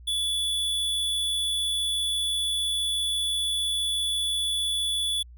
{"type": "tone", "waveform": "square", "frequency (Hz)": 3439, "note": "A7", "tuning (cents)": -40, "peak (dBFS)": -25, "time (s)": [0.07, 5.23], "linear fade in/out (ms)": 10, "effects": ["added 60 Hz sine -44 dBFS peak until 5.37 s"]}